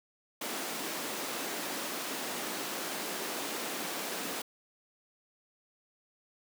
pink high-pass noise, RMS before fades -37 dBFS, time 0.41-4.42 s, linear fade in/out 5 ms, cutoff 230 Hz, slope 24 dB/octave, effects none

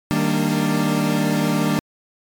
40% pulse chord, Eb major seventh, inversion none, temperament equal with one note detuned, 155.56 / 196 / 230.5 / 293.7 Hz, Eb3 / G3 / Bb3 / D4, 0 / 0 / -19 / 0 cents, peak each -22 dBFS, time 0.11-1.79 s, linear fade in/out 0 ms, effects MP3 96 kbps

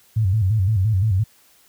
sine tone with vibrato, 101.6 Hz, G#2, 38 cents flat, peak -15 dBFS, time 0.16-1.24 s, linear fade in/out 10 ms, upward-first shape square, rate 5.8 Hz, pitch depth 140 cents each way, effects white hiss -55 dBFS RMS until 1.68 s

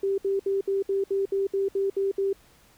sine tone bursts, 392 Hz, G4, in tune, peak -22 dBFS, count 11, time 0.03-2.33 s, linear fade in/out 5 ms, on 150 ms, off 65 ms, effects pink hiss -58 dBFS RMS until 2.77 s

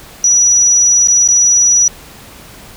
sine tone with dropouts, 5860 Hz, F#8, 18 cents flat, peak -6 dBFS, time 0.24-1.88 s, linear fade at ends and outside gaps 2 ms, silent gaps 1.075-1.083 / 1.278-1.286 s, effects pink hiss -36 dBFS RMS until 2.76 s

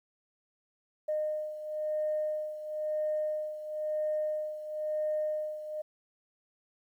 sine beating tone pair, 612 / 612.99 Hz, D#5 / D#5, -29 / -26 cents, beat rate 0.99 Hz, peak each -31 / -36 dBFS, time 1.08-5.82 s, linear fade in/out 10 ms, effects tanh soft clip ceiling -23 dBFS + 11-bit

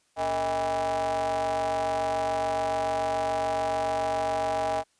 square ring-modulated tone, 87.31 Hz, F2, in tune, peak -23 dBFS, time 0.16-4.84 s, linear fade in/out 50 ms, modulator 722 Hz, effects white hiss -68 dBFS RMS until 4.99 s + resampled to 22050 Hz

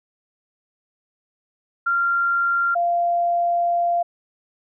sine tone pair in turn, 1385 / 692.5 Hz, F6 / F5, -15 / -15 cents, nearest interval octave, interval 1200 cents, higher first, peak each -17 dBFS, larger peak neither, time 1.86-2.75 / 2.75-4.03 s, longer second, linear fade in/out 10 ms, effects none

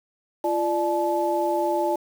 sine tone cluster, 344 / 594 / 863 Hz, F4 / D5 / A5, -26 / +20 / -34 cents, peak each -25 dBFS, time 0.44-1.96 s, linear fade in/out 5 ms, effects 7-bit

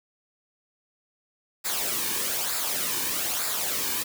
white noise with flanger, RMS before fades -28 dBFS, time 1.64-4.04 s, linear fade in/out 20 ms, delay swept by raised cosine 0.33 to 1.53 ms, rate 1.1 Hz, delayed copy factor -0.6, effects none

